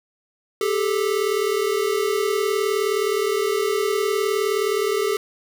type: tone pair together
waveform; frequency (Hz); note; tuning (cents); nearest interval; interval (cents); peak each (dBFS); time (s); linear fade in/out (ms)
square; 395.5 / 434.9; G4 / A4; +15 / -20; major second; 165; -23; 0.61-5.17; 2
effects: none